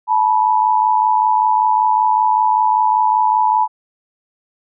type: tone pair together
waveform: sine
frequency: 869.8 / 975 Hz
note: A5 / B5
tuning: -20 / -23 cents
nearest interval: major second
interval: 197 cents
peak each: -14 dBFS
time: 0.07-3.68 s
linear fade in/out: 50 ms
effects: none